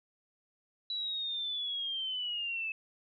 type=linear sweep; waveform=sine; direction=down; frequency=3946 to 2600 Hz; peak=-33 dBFS; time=0.9-2.72 s; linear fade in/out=2 ms; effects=none